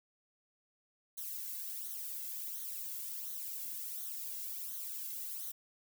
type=noise with flanger; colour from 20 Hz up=violet; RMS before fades=-42 dBFS; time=1.17-5.52 s; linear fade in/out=10 ms; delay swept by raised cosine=0.39 to 1.69 ms; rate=1.4 Hz; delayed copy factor=-0.75; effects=none